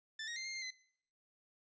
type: tone with pitch steps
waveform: 20% pulse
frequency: 1764 / 1878 / 2089 / 2118 / 2105 / 2038 Hz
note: A6 / A#6 / C7 / C7 / C7 / C7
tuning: +4 / +12 / -3 / +21 / +10 / -46 cents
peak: -36 dBFS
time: 0.19-0.706 s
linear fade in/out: 5 ms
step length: 86 ms
effects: noise-tail reverb RT60 0.6 s tail -19 dB re dry + resampled to 16000 Hz